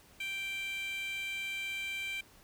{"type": "tone with high-pass filter", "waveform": "15% pulse", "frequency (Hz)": 784, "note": "G5", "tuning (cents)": 0, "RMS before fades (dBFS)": -38, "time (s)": [0.2, 2.21], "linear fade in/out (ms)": 5, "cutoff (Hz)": 2500, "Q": 5.6, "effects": ["pink hiss -60 dBFS RMS until 2.43 s"]}